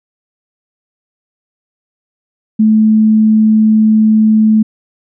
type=tone; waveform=sine; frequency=217.3 Hz; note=A3; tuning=21 cents flat; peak=-5 dBFS; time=2.59-4.63 s; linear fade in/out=10 ms; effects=none